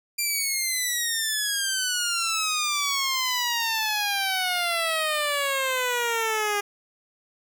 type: exponential sweep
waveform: 10% pulse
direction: down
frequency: 2384 to 405.6 Hz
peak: -15 dBFS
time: 0.18-6.61 s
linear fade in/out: 10 ms
effects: none